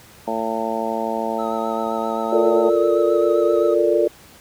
harmonic tone, 112.5 Hz, A2, 39 cents sharp, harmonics 2 / 3 / 4 / 5 / 6 / 7 / 8, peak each -28 / -31 / -29 / -28 / -27 / -31 / -27 dBFS, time 0.27-2.7 s, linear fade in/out 10 ms
triangle tone with vibrato, 1284 Hz, E6, 46 cents flat, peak -29 dBFS, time 1.38-3.75 s, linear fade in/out 20 ms, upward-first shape sine, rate 7.6 Hz, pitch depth 36 cents each way
sine chord, Bb major seventh, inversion second, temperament equal, 349.2 / 440 / 466.2 / 587.3 Hz, F4 / A4 / Bb4 / D5, 0 / 0 / 0 / 0 cents, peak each -19 / -20 / -21 / -19 dBFS, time 2.32-4.08 s, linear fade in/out 10 ms
effects pink hiss -46 dBFS RMS until 4.4 s + high-pass 60 Hz 12 dB/octave

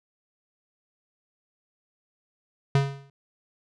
square tone with exponential decay, 138.59 Hz, C#3, in tune, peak -16 dBFS, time 2.75-3.1 s, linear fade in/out 2 ms, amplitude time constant 75 ms, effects low-pass 5000 Hz 12 dB/octave

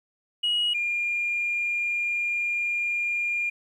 sine tone pair in turn, 2900 / 2408 Hz, F#7 / D7, -35 / +43 cents, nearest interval minor third, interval 322 cents, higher first, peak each -20 / -23 dBFS, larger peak first, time 0.43-0.74 / 0.74-3.5 s, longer second, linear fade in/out 10 ms, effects tanh soft clip ceiling -19 dBFS + 10-bit

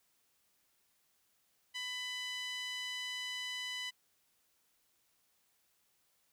5% pulse tone with band-pass filter, 998 Hz, B5, 18 cents sharp, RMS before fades -41 dBFS, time 1.74-3.91 s, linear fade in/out 20 ms, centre 2500 Hz, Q 2.7, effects white hiss -75 dBFS RMS until 6.32 s

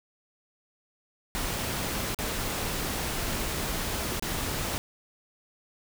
pink noise with dropouts, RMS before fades -31 dBFS, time 1.35-4.78 s, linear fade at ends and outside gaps 0 ms, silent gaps 2.146-2.188 / 4.196-4.224 s, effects none

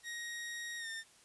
sawtooth tone with pitch glide, 1881 to 1806.5 Hz, A#6 to A6, +15 to +45 cents, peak -37 dBFS, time 0.03-1.04 s, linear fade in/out 50 ms, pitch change -70 cents, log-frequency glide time 0.78-0.88 s, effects white hiss -63 dBFS RMS until 1.24 s + resampled to 24000 Hz

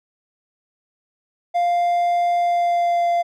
triangle tone with pitch glide, 698.5 to 691.3 Hz, F5 to F5, 0 to -18 cents, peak -14 dBFS, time 1.54-3.23 s, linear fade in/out 20 ms, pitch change -18 cents, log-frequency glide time 2.37-3.1 s, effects none

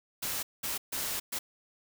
white noise bursts at uneven times, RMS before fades -34 dBFS, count 4, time 0.22-0.43 / 0.63-0.78 / 0.92-1.2 / 1.32-1.39 s, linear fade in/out 10 ms, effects none

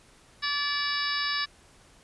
harmonic tone with a mistuned harmonic, 578 Hz, D5, 28 cents flat, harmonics 2 / 3 / 4 / 5 / 6 / 7 / 8 / 9, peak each -34 / -31 / -37 / -39 / -42 / -34 / -35 / -34 dBFS, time 0.42-1.46 s, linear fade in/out 20 ms, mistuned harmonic 7, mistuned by -68 cents, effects pink hiss -57 dBFS RMS until 2.03 s + resampled to 24000 Hz

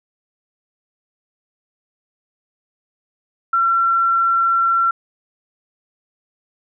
sine tone, 1358 Hz, F6, 49 cents flat, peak -13 dBFS, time 3.53-4.91 s, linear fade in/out 5 ms, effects none

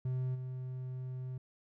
triangle tone with level steps, 128.3 Hz, C3, 34 cents flat, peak -30 / -36 dBFS, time 0.05-1.38 s, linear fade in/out 5 ms, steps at 0.34 s, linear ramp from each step 20 ms, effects none

